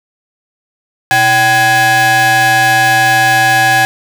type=ring-modulated tone; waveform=45% pulse; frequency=447.7 Hz; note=A4; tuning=30 cents sharp; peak=-4 dBFS; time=1.11-3.85 s; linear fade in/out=0 ms; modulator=1220 Hz; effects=none